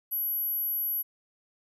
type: tone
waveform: sine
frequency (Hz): 11740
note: F#9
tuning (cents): -15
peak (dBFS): -27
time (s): 0.11-1.03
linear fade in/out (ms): 20
effects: none